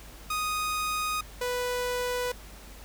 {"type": "tone pair in turn", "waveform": "sawtooth", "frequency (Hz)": [1244.5, 493.9], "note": ["D#6", "B4"], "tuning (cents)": [0, 0], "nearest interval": "octave + major third", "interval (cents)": 1600, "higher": "first", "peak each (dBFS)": [-24, -24], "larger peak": "neither", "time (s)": [[0.3, 1.21], [1.41, 2.32]], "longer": "neither", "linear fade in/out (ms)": 5, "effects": ["added 50 Hz sine -46 dBFS peak until 2.84 s", "pink hiss -49 dBFS RMS until 2.84 s"]}